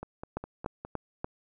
two click trains, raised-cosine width 1 ms, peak -18 / -24 dBFS, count 4 / 5, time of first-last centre 0.37-1.245 / 0.03-0.85 s, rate 3.43 / 4.88 Hz, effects none

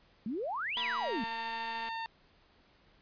sine exponential two-way sweep, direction up then down, 200 to 3600 to 200 Hz, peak -33 dBFS, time 0.26-1.24 s, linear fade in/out 2 ms, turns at 0.79 s
click train, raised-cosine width 0.3 ms, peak -30 dBFS, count 258, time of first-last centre 0.77-1.887 s, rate 230 Hz
sawtooth tone with pitch glide, 977 to 906.3 Hz, B5 to A#5, -19 to -49 cents, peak -32 dBFS, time 0.77-2.06 s, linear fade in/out 0 ms, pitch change -130 cents, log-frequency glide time 1-1.19 s
effects pink hiss -65 dBFS RMS until 3.01 s + resampled to 11025 Hz

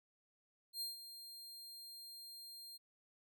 sawtooth tone with ADSR envelope, 4200 Hz, C8, 6 cents sharp, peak -36 dBFS, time 0.73-2.78 s, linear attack 80 ms, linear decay 150 ms, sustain -12 dB, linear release 20 ms, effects none

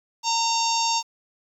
harmonic tone, 918 Hz, A#5, 27 cents flat, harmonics 1 / 3 / 4 / 5 / 6 / 7 / 8, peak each -23 / -32 / -32 / -29 / -29 / -29 / -35 dBFS, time 0.23-1.03 s, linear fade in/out 50 ms, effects 9-bit

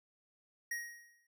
square tone with exponential decay, 1885 Hz, A#6, 19 cents sharp, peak -35 dBFS, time 0.71-1.27 s, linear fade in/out 5 ms, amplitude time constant 120 ms, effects none

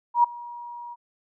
sine tone with ADSR envelope, 955 Hz, A#5, 42 cents sharp, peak -12 dBFS, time 0.14-0.96 s, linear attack 98 ms, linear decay 8 ms, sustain -23 dB, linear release 34 ms, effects none

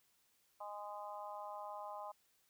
harmonic tone, 206.3 Hz, G#3, 11 cents flat, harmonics 3 / 4 / 5 / 6, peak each -50 / -48 / -49 / -55 dBFS, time 0.6-2.12 s, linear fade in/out 10 ms, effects white hiss -75 dBFS RMS until 2.49 s

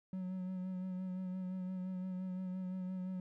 triangle tone with vibrato, 185 Hz, F#3, in tune, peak -36 dBFS, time 0.13-3.2 s, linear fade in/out 2 ms, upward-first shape sine, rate 5.8 Hz, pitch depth 26 cents each way, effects none

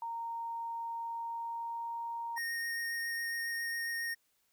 sine tone with pitch glide, 925 to 930.4 Hz, A#5 to A#5, -14 to -4 cents, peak -36 dBFS, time 0.02-2.38 s, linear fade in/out 2 ms, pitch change +10 cents, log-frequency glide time 0.99-2.02 s
square tone with vibrato, 1853 Hz, A#6, 11 cents flat, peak -35 dBFS, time 2.36-4.15 s, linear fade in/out 20 ms, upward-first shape sine, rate 7.3 Hz, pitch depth 9 cents each way
effects white hiss -75 dBFS RMS until 4.52 s

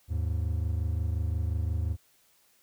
triangle tone pair together, 78.17 / 103.83 Hz, D#2 / G#2, +9 / 0 cents, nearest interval perfect fourth, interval 491 cents, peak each -26 / -30 dBFS, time 0.08-1.97 s, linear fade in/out 50 ms, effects white hiss -65 dBFS RMS until 2.62 s

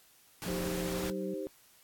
pink noise, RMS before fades -40 dBFS, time 0.42-1.1 s, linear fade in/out 0 ms
sine tone with pitch glide, 178.2 to 189.89 Hz, F3 to F#3, +35 to +45 cents, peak -37 dBFS, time 0.46-1.34 s, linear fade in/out 2 ms, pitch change +110 cents, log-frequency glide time 0.93-1.12 s
sine chord, C minor, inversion first, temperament equal, 311.1 / 392 / 523.3 Hz, Eb4 / G4 / C5, 0 / 0 / 0 cents, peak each -40 / -38 / -40 dBFS, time 0.48-1.47 s, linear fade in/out 0 ms
effects white hiss -62 dBFS RMS until 1.83 s + AAC 64 kbps

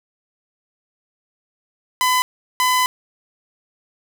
sawtooth tone bursts at uneven times, 1008 Hz, B5, 35 cents sharp, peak -11 dBFS, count 2, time 2.01-2.22 / 2.6-2.86 s, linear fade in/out 0 ms, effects none

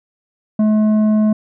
sine tone with tanh clipping, 214.4 Hz, A3, 45 cents flat, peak -12 dBFS, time 0.59-1.33 s, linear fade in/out 5 ms, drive 8 dB, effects none

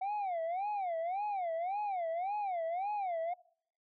sine tone with vibrato, 740 Hz, F#5, in tune, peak -30 dBFS, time 0.01-3.34 s, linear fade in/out 10 ms, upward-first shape sine, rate 1.8 Hz, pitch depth 220 cents each way, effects noise-tail reverb RT60 0.6 s tail -24 dB re dry + tanh soft clip ceiling -32 dBFS

